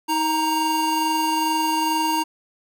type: tone pair together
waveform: square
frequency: 318.2 / 932.3 Hz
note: D#4 / A#5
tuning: +39 / 0 cents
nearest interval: octave + perfect fifth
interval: 1861 cents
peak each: -26 / -21 dBFS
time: 0.08-2.24 s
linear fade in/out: 20 ms
effects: none